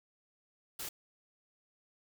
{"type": "noise", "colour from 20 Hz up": "white", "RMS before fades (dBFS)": -41, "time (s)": [0.79, 0.89], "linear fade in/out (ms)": 5, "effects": []}